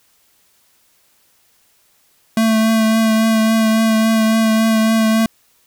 square tone with vibrato, 221.8 Hz, A3, 14 cents sharp, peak -12 dBFS, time 2.37-5.26 s, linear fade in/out 2 ms, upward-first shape triangle, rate 3.6 Hz, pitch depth 21 cents each way, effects white hiss -57 dBFS RMS until 5.66 s

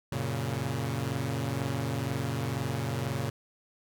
sawtooth chord, F# major, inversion none, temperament equal, 92.5 / 116.54 / 138.59 Hz, F#2 / A#2 / C#3, 0 / 0 / 0 cents, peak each -34 / -29 / -29 dBFS, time 0.12-3.3 s, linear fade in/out 5 ms, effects none

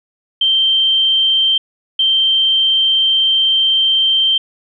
sine tone pair in turn, 3136 / 3136 Hz, G7 / G7, 0 / 0 cents, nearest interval unison, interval 0 cents, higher neither, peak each -10 dBFS, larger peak neither, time 0.41-1.58 / 1.99-4.38 s, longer second, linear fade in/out 5 ms, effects none

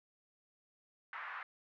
pink band-pass noise, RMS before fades -45 dBFS, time 1.13-1.43 s, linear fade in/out 2 ms, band 1100 to 1900 Hz, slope 24 dB/octave, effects none

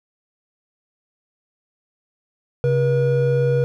triangle tone pair together, 135 / 481.1 Hz, C#3 / B4, -45 / -45 cents, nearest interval octave + minor seventh, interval 2200 cents, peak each -16 dBFS, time 2.64-3.64 s, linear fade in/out 0 ms, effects none

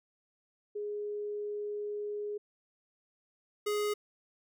sine / square tone pair in turn, 415.3 / 416.9 Hz, G#4 / G#4, 0 / +7 cents, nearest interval unison, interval 7 cents, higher second, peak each -34 / -30 dBFS, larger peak second, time 0.75-2.38 / 3.66-3.94 s, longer first, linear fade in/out 10 ms, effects none

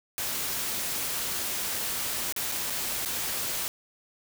white noise with dropouts, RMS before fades -31 dBFS, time 0.18-3.68 s, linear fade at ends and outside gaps 0 ms, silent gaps 2.324-2.363 / 2.516-2.521 / 2.7-2.704 / 3.05-3.058 s, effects none

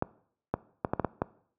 clicks, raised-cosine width 1 ms, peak -12 dBFS, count 7, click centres 0.024 / 0.54 / 0.848 / 0.935 / 0.997 / 1.047 / 1.219 s, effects noise-tail reverb RT60 0.6 s tail -20 dB re dry + high-pass 80 Hz 12 dB/octave

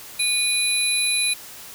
sine tone cluster, 2451 / 3971 / 11010 Hz, D#7 / B7 / F9, -27 / +9 / -26 cents, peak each -23 dBFS, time 0.19-1.34 s, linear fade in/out 10 ms, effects white hiss -40 dBFS RMS until 1.74 s

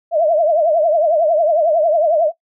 sine tone with vibrato, 640 Hz, D#5, 49 cents sharp, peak -11 dBFS, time 0.11-2.32 s, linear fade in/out 50 ms, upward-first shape triangle, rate 11 Hz, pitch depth 160 cents each way, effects noise-tail reverb RT60 0.1 s tail -18 dB re dry

